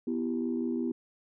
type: chord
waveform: sine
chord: E minor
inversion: second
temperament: equal with one note detuned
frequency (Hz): 246.9 / 332.5 / 392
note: B3 / E4 / G4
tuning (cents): 0 / +15 / 0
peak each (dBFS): -30 / -33 / -36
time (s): 0.07-0.92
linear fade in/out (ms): 5
effects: tanh soft clip ceiling -20 dBFS